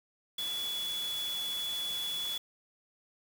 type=tone in noise; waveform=sine; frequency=3413 Hz; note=G#7; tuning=47 cents sharp; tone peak=-33 dBFS; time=0.38-2.38 s; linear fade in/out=5 ms; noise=white; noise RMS=-43 dBFS; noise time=0.38-2.38 s; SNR=+7 dB; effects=none